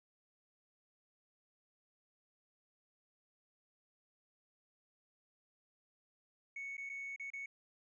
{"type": "tone with dropouts", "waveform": "triangle", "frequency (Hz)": 2217, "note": "C#7", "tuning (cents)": 0, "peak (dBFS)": -39, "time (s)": [6.56, 7.46], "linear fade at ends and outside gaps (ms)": 5, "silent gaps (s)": [[6.769, 6.779], [6.893, 6.897], [7.162, 7.197], [7.303, 7.334]], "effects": ["tanh soft clip ceiling -37 dBFS", "resampled to 16000 Hz"]}